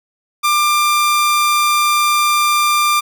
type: tone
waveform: sawtooth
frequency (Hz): 1191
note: D6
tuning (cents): +24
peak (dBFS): -8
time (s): 0.43-3.01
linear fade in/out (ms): 20
effects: none